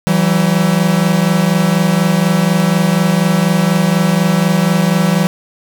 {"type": "tone pair together", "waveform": "45% pulse", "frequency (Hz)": [165.79, 189.9], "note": ["E3", "F#3"], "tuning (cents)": [10, 45], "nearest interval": "major second", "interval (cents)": 235, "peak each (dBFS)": -13, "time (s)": [0.07, 5.27], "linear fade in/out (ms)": 0, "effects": []}